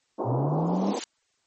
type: band-pass noise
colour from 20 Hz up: pink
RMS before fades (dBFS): -29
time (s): 0.18-1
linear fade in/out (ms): 20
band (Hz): 240 to 1000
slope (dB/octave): 48
type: linear sweep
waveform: sine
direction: up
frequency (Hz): 114.6 to 207.7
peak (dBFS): -24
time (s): 0.24-0.95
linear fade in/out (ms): 50
type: noise with exponential growth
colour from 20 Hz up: blue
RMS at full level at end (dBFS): -26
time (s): 0.48-1.04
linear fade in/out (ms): 2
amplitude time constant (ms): 120
effects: white hiss -71 dBFS RMS until 1.46 s + MP3 32 kbps